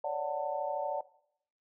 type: chord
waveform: sine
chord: D major seventh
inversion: third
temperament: equal with one note detuned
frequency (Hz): 554.4 / 587.3 / 740 / 892.3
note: C#5 / D5 / F#5 / A5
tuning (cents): 0 / 0 / 0 / +24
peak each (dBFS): -39 / -35 / -37 / -37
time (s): 0.04-1.01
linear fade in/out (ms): 5
effects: noise-tail reverb RT60 0.7 s tail -18 dB re dry